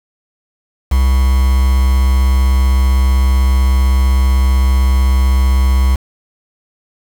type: tone with quantisation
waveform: triangle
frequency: 65.41 Hz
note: C2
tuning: in tune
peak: -6 dBFS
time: 0.91-5.96 s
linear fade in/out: 10 ms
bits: 4
effects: none